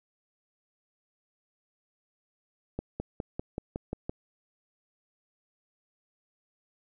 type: accelerating click train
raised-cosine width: 2 ms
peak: -19 dBFS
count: 8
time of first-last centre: 2.79-4.095 s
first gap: 210 ms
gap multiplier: 0.96
effects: none